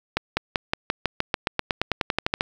accelerating click train, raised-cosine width 0.3 ms, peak -5 dBFS, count 19, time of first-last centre 0.17-2.409 s, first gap 200 ms, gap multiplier 0.94, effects 7-bit

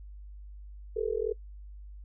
sine tone with amplitude modulation, 440 Hz, A4, in tune, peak -23 dBFS, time 0.96-1.33 s, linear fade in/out 10 ms, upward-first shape sine, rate 42.7 Hz, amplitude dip 100%, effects noise-tail reverb RT60 0.1 s tail -21 dB re dry + added 50 Hz sine -43 dBFS peak until 2.04 s

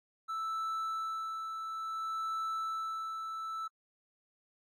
triangle tone with tremolo, 1318.5 Hz, E6, in tune, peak -31 dBFS, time 0.28-3.68 s, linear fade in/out 20 ms, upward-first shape sine, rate 0.58 Hz, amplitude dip 40%, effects AAC 48 kbps

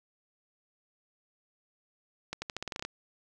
accelerating click train, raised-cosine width 0.2 ms, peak -18 dBFS, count 11, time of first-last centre 2.33-2.85 s, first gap 90 ms, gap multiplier 0.87, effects none

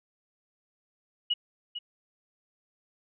sine tone with echo, 2908 Hz, F#7, 31 cents flat, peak -23 dBFS, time 1.3-1.34 s, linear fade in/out 10 ms, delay 450 ms, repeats 1, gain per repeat -10 dB, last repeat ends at 1.79 s, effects none

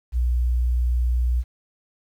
sine tone, 60.9 Hz, B1, 24 cents flat, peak -17 dBFS, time 0.12-1.44 s, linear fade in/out 50 ms, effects tanh soft clip ceiling -13 dBFS + 9-bit

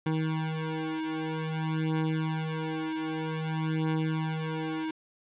25% pulse beating tone pair, 158 / 158.52 Hz, D#3 / D#3, +27 / +33 cents, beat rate 0.52 Hz, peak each -28 dBFS, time 0.06-4.91 s, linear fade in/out 5 ms, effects resampled to 8000 Hz + 10-bit

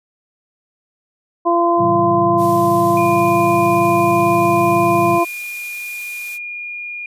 harmonic tone, 342.7 Hz, F4, 33 cents flat, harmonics 1 / 2 / 3, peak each -16 / -16 / -16 dBFS, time 1.45-5.25 s, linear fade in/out 20 ms
sine chord, A diminished seventh, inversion none, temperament just, 110 / 132 / 158.4 / 190.08 Hz, A2 / C3 / Eb3 / Gb3, 0 / +16 / +31 / +47 cents, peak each -26 / -27 / -28 / -23 dBFS, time 1.77-5.2 s, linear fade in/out 50 ms
blue noise, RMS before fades -33 dBFS, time 2.37-6.39 s, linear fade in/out 50 ms
sine tone, 2426 Hz, D#7, 44 cents flat, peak -25 dBFS, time 2.97-7.06 s, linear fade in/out 2 ms
effects resampled to 32000 Hz

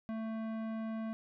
sine tone with tanh clipping, 222.2 Hz, A3, 17 cents sharp, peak -38 dBFS, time 0.09-1.13 s, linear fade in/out 0 ms, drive 16 dB, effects none

